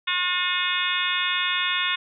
harmonic tone with a mistuned harmonic, 360 Hz, F#4, 47 cents flat, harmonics 3 / 4 / 5 / 6 / 7 / 8 / 9 / 10, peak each -30 / -30 / -30 / -30 / -30 / -30 / -30 / -30 dBFS, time 0.07-1.96 s, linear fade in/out 10 ms, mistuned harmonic 9, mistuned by +72 cents, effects none

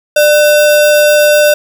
sine tone with sample-and-hold, 596 Hz, D5, 25 cents sharp, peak -4 dBFS, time 0.16-1.54 s, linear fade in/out 5 ms, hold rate 2100 Hz, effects none

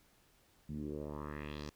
10% pulse tone with low-pass filter sweep, 74.1 Hz, D2, 16 cents sharp, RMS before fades -43 dBFS, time 0.69-1.7 s, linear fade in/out 5 ms, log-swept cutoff 180 to 6000 Hz, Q 2.7, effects pink hiss -69 dBFS RMS until 1.75 s

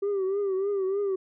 sine tone with vibrato, 392 Hz, G4, in tune, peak -22 dBFS, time 0.02-1.16 s, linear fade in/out 10 ms, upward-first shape triangle, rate 3.3 Hz, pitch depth 89 cents each way, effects tanh soft clip ceiling -23 dBFS

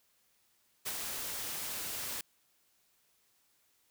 white noise with ADSR envelope, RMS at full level -36 dBFS, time 0.85-2.21 s, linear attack 19 ms, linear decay 46 ms, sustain -3 dB, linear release 3 ms, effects white hiss -72 dBFS RMS until 3.9 s

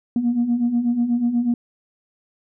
sine beating tone pair, 233.1 / 241.3 Hz, A#3 / B3, 0 / -40 cents, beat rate 8.2 Hz, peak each -23 / -17 dBFS, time 0.16-1.54 s, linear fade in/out 2 ms, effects tanh soft clip ceiling -12 dBFS

